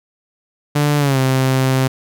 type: tone with pitch glide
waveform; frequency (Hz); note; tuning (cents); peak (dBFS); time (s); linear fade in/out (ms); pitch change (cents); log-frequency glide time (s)
sawtooth; 146.83 to 131.57; D3 to C3; 0 to +10; -9; 0.75-1.88; 10; -190; 0.98-1.19
effects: none